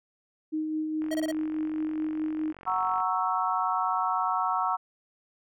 sine tone with tremolo, 311.1 Hz, D#4, in tune, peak -26 dBFS, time 0.52-2.53 s, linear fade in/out 20 ms, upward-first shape sine, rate 4.8 Hz, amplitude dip 30%
click train, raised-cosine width 0.5 ms, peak -31 dBFS, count 92, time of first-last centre 1.02-3.003 s, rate 45.9 Hz
square tone bursts, 637 Hz, D#5, 41 cents sharp, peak -30 dBFS, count 4, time 1.11-1.316 s, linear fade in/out 5 ms, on 35 ms, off 22 ms
sine chord, F# dominant seventh, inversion none, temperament equal, 740 / 932.3 / 1108.7 / 1318.5 Hz, F#5 / A#5 / C#6 / E6, 0 / 0 / 0 / 0 cents, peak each -30 dBFS, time 2.66-4.77 s, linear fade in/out 20 ms
effects none

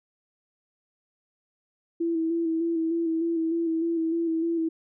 sine tone with vibrato, 330 Hz, E4, 2 cents sharp, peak -23 dBFS, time 2-4.69 s, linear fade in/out 10 ms, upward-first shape square, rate 3.3 Hz, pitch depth 27 cents each way, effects none

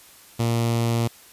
sawtooth tone with notch filter, 116.54 Hz, A#2, in tune, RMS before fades -22 dBFS, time 0.39-1.08 s, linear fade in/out 10 ms, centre 1600 Hz, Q 1.9, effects white hiss -49 dBFS RMS until 1.32 s + resampled to 32000 Hz

